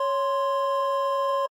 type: tone pair together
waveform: triangle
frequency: 554.4 / 1046.6 Hz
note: C#5 / C6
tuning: 0 / 0 cents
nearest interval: major seventh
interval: 1100 cents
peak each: -23 dBFS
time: 0-1.46 s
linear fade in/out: 5 ms
effects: AAC 48 kbps